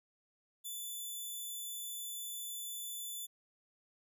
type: tone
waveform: 5% pulse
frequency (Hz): 3494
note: A7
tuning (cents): -13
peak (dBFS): -33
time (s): 0.64-3.27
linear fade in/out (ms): 20
effects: none